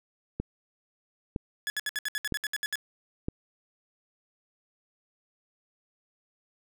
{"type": "click train", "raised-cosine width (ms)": 3, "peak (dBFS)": -17, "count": 4, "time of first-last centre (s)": [0.4, 3.285], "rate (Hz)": 1.04}
{"type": "tone bursts", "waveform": "sawtooth", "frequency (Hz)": 1700, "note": "G#6", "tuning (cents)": 40, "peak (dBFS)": -25, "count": 12, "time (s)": [1.67, 2.756], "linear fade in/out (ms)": 0, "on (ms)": 30, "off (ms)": 66}
{"effects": []}